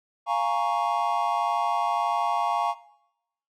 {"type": "chord", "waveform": "triangle", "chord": "Bb minor seventh", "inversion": "second", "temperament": "equal", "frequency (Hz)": [698.5, 830.6, 932.3, 1108.7], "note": ["F5", "Ab5", "Bb5", "Db6"], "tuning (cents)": [0, 0, 0, 0], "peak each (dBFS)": -26, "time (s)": [0.26, 2.75], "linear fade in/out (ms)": 50, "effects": ["noise-tail reverb RT60 0.8 s tail -18 dB re dry"]}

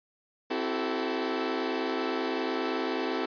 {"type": "chord", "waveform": "sawtooth", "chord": "F# half-diminished seventh", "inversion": "second", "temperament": "equal with one note detuned", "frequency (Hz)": [261.6, 329.6, 379.7, 440], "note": ["C4", "E4", "F#4", "A4"], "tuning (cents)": [0, 0, 45, 0], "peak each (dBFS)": -30, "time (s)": [0.5, 3.26], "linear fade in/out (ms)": 10, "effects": ["resampled to 11025 Hz"]}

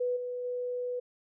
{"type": "tone with level steps", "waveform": "sine", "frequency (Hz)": 493.9, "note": "B4", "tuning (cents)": 0, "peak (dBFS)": [-27, -33, -31], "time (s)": [0, 1], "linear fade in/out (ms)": 10, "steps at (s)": [0.16, 0.44], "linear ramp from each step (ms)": 10, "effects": []}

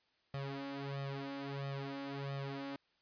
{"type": "tone with flanger", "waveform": "sawtooth", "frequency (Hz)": 138.59, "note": "C#3", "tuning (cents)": 0, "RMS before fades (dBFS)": -42, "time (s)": [0.34, 2.76], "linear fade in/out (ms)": 0, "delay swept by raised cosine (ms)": [1.6, 3.5], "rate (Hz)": 1.5, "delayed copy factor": 0.95, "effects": ["white hiss -75 dBFS RMS until 3.01 s", "resampled to 11025 Hz"]}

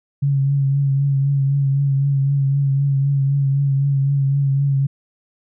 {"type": "tone with vibrato", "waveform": "sine", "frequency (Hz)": 138.59, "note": "C#3", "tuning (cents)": 0, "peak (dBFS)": -14, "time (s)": [0.22, 4.87], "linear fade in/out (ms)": 10, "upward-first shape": "triangle", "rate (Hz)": 3.9, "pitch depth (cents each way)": 37, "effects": []}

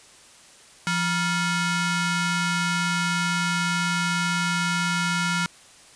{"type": "ring-modulated tone", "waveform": "sawtooth", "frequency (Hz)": 784, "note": "G5", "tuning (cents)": 0, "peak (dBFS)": -15, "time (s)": [0.87, 5.46], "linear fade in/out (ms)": 0, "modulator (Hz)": 611, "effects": ["white hiss -50 dBFS RMS until 5.95 s", "resampled to 22050 Hz"]}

